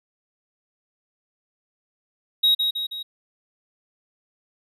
triangle tone with echo, 3800 Hz, A#7, 33 cents sharp, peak -13 dBFS, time 2.43-2.55 s, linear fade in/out 10 ms, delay 160 ms, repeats 3, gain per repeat -5 dB, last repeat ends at 3.03 s, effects none

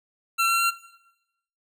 25% pulse tone with pitch steps, 1353 / 1361.6 / 1370.3 Hz, E6 / F6 / F6, +45 / -44 / -33 cents, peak -16 dBFS, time 0.38-0.71 s, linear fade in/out 20 ms, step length 110 ms, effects noise-tail reverb RT60 0.9 s tail -18 dB re dry

